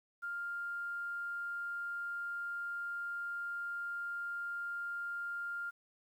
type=tone with quantisation; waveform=sine; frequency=1400 Hz; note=F6; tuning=4 cents sharp; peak=-37 dBFS; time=0.22-5.71 s; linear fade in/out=20 ms; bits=11; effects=none